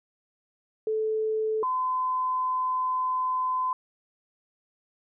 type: tone pair in turn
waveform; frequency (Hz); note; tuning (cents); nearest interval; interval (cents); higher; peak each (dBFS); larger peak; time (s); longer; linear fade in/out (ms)
sine; 436.3 / 1020.8; A4 / C6; -15 / -43; octave + minor third; 1472; second; -24; neither; 0.87-1.63 / 1.63-3.73; second; 2
effects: none